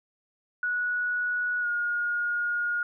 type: tone with pitch glide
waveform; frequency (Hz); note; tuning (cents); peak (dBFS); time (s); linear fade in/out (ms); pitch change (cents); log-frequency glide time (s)
sine; 1465 to 1431.5; F#6 to F6; -18 to +42; -25; 0.63-2.83; 2; -40; 1.61-1.67
effects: none